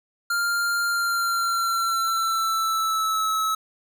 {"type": "tone with pitch glide", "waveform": "square", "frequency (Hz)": [1396.9, 1295.8], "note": ["F6", "E6"], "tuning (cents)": [0, -30], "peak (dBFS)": -22, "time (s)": [0.3, 3.55], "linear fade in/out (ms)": 5, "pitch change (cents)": -130, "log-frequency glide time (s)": [0.86, 3.35], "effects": []}